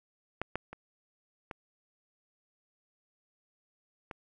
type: clicks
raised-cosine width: 0.5 ms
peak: -17 / -17 / -28 / -24 / -25 dBFS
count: 5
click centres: 0.416 / 0.556 / 0.73 / 1.512 / 4.112 s
effects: none